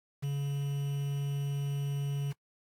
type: tone with quantisation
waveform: triangle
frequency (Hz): 141.1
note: C#3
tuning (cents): +31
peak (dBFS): -28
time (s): 0.22-2.33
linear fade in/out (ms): 20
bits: 8
effects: noise-tail reverb RT60 0.1 s tail -26 dB re dry + AAC 64 kbps